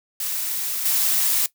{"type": "noise with level steps", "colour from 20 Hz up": "blue", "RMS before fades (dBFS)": [-26, -20], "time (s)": [0.2, 1.46], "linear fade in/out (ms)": 2, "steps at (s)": 0.85, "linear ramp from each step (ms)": 5, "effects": ["noise-tail reverb RT60 0.1 s tail -17 dB re dry"]}